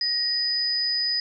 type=tone pair together; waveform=sine; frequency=1888 / 4982 Hz; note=A#6 / D#8; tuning=+22 / +1 cents; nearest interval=octave + perfect fourth; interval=1679 cents; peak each=-34 / -22 dBFS; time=0.01-1.2 s; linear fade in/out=2 ms; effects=none